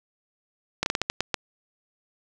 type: slowing click train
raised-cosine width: 0.2 ms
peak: -6 dBFS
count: 8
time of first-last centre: 0.83-1.343 s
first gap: 31 ms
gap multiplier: 1.28
effects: none